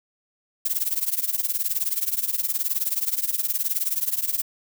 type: noise with tremolo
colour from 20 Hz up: violet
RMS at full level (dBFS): -21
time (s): 0.65-4.42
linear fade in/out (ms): 5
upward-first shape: triangle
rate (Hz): 19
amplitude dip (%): 95
effects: none